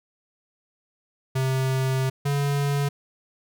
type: tone pair in turn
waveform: square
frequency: 131.8 / 142 Hz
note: C3 / C#3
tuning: +13 / +42 cents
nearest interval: minor second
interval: 129 cents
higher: second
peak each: -22 dBFS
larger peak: neither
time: 1.35-2.1 / 2.25-2.89 s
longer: first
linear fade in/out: 10 ms
effects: none